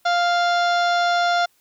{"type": "harmonic tone with a mistuned harmonic", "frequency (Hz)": 698.5, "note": "F5", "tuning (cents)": 0, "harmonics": [1, 2, 3, 4, 5, 6, 7, 8, 9, 10], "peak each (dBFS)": [-18, -22, -34, -39, -30, -33, -40, -36, -47, -44], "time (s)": [0.05, 1.46], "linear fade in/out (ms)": 10, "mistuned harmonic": 8, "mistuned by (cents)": -18, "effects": ["white hiss -62 dBFS RMS until 1.6 s"]}